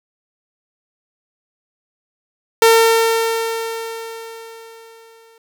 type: tone with exponential decay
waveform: sawtooth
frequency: 454 Hz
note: A#4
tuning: 46 cents flat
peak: -3 dBFS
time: 2.62-5.38 s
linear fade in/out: 2 ms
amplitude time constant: 600 ms
effects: none